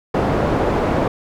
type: low-pass noise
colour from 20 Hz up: white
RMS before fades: -18 dBFS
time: 0.14-1.08 s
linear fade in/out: 5 ms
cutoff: 630 Hz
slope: 12 dB/octave
effects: none